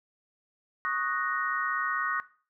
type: chord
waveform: sine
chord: D# minor seventh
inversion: third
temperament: equal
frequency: 1108.7 / 1244.5 / 1480 / 1864.7 Hz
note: C#6 / D#6 / F#6 / A#6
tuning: 0 / 0 / 0 / 0 cents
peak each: -33 dBFS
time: 0.85-2.2 s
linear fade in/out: 0 ms
effects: noise-tail reverb RT60 0.4 s tail -17 dB re dry